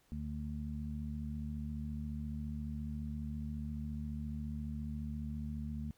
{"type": "harmonic tone", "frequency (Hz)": 74.5, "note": "D2", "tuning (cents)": 25, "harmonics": [1, 2, 3], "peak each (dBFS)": [-41, -44, -42], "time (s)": [0.12, 5.91], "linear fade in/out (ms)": 0, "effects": ["pink hiss -71 dBFS RMS until 5.97 s"]}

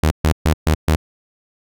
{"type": "tone bursts", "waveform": "sawtooth", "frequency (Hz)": 78, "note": "D#2", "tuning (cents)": 5, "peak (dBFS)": -8, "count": 5, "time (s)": [0.03, 0.96], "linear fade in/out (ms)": 5, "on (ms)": 82, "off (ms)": 130, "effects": []}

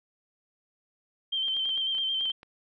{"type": "tone with vibrato", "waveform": "sine", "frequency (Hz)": 3136, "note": "G7", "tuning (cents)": 0, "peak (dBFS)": -26, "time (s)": [1.32, 2.32], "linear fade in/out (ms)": 10, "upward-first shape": "square", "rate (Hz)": 9.1, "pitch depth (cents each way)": 26}
{"type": "clicks", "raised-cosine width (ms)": 0.3, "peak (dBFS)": -31, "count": 11, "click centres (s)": [1.482, 1.567, 1.656, 1.692, 1.777, 1.95, 1.984, 2.209, 2.256, 2.3, 2.431]}
{"effects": []}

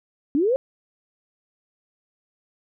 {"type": "linear sweep", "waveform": "sine", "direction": "up", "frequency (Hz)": [264.2, 550], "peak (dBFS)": -17, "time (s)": [0.35, 0.56], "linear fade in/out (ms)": 0, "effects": []}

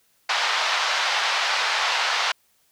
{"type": "band-pass noise", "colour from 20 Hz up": "pink", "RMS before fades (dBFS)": -23, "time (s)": [0.29, 2.32], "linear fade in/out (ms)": 5, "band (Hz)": [780, 5100], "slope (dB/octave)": 24, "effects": ["white hiss -64 dBFS RMS until 2.71 s"]}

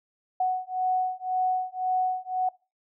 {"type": "beating tone pair", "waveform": "sine", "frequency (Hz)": [740, 741.9], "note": ["F#5", "F#5"], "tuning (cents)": [0, 4], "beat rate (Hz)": 1.9, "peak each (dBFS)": -27, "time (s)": [0.4, 2.49], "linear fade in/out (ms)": 5, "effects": ["noise-tail reverb RT60 0.3 s tail -22 dB re dry"]}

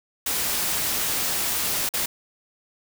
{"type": "noise with dropouts", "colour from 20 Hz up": "white", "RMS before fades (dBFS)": -25, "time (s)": [0.26, 2.06], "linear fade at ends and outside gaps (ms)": 5, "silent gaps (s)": [1.891, 1.937], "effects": []}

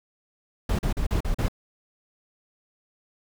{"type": "noise bursts", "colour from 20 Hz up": "brown", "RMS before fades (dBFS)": -24, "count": 6, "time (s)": [0.69, 1.484], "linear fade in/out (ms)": 5, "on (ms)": 99, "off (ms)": 40, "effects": []}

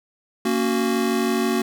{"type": "chord", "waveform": "square", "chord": "F# major", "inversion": "first", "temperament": "just", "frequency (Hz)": [231.2, 277.5, 370], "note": ["A#3", "C#4", "F#4"], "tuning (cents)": [-14, 2, 0], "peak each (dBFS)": [-23, -27, -24], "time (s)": [0.45, 1.62], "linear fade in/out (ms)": 5, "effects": []}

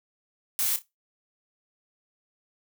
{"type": "noise with echo", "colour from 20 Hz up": "blue", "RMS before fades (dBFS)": -26, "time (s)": [0.59, 0.76], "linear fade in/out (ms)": 0, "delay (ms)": 30, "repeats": 2, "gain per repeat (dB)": -13, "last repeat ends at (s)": 0.82, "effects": ["noise-tail reverb RT60 0.2 s tail -19 dB re dry"]}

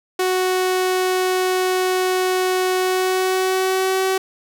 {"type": "tone with pitch glide", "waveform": "sawtooth", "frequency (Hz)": [370, 379.5], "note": ["F#4", "F#4"], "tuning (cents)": [0, 44], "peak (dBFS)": -13, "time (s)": [0.19, 4.18], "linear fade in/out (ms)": 5, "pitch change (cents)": 44, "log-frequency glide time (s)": [2.78, 4.04], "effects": []}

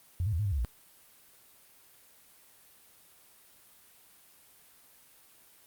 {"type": "tone with pitch steps", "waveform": "sine", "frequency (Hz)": [88.1, 107.7, 81.2, 105.6, 98.3, 72.5, 58.8], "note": ["F2", "A2", "E2", "G#2", "G2", "D2", "A#1"], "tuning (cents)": [16, -37, -26, 29, 5, -22, 16], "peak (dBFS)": -27, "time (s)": [0.2, 0.648], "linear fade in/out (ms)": 0, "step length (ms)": 64, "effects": ["white hiss -59 dBFS RMS until 5.66 s", "Opus 32 kbps"]}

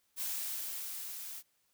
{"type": "noise with level ramp", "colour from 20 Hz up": "blue", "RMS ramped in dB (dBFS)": [-36, -45], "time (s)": [0.16, 1.43], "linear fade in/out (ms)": 50, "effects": ["white hiss -75 dBFS RMS until 1.73 s"]}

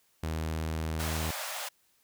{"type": "tone with vibrato", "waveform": "sawtooth", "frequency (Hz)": 79.6, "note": "D#2", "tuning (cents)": 40, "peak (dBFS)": -27, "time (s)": [0.23, 1.31], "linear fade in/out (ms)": 5, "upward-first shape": "triangle", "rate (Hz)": 16, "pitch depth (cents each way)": 12}
{"type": "high-pass noise", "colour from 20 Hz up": "pink", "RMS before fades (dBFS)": -37, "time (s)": [0.99, 1.69], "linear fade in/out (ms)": 10, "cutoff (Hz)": 540, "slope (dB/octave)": 96}
{"effects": ["white hiss -69 dBFS RMS until 2.03 s"]}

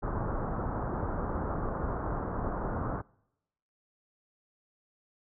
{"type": "low-pass noise", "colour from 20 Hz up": "pink", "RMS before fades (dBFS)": -33, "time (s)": [0.02, 3.02], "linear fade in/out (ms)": 20, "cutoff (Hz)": 1400, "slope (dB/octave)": 48, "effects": ["noise-tail reverb RT60 0.9 s tail -26 dB re dry"]}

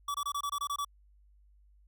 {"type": "tone bursts", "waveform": "square", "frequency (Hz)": 1147, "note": "D6", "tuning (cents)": -41, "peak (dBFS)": -32, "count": 9, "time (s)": [0.08, 0.848], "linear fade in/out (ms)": 5, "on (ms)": 64, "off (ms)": 24, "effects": ["added 50 Hz sine -59 dBFS peak until 1.87 s"]}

